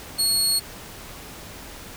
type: tone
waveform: 25% pulse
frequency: 4338 Hz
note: C#8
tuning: 38 cents flat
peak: -14 dBFS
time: 0.18-0.6 s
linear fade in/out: 20 ms
effects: pink hiss -40 dBFS RMS until 1.96 s